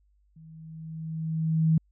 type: tone with level ramp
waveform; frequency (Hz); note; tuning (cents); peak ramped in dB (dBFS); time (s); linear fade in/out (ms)
sine; 160; D#3; +49; -47 to -17; 0.36-1.78; 5
effects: added 50 Hz sine -62 dBFS peak until 1.91 s